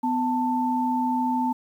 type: tone pair together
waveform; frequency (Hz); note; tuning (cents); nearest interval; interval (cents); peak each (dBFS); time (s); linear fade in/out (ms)
sine; 250.7 / 887; B3 / A5; +26 / +14; octave + minor seventh; 2188; -24; 0.03-1.53; 10
effects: 9-bit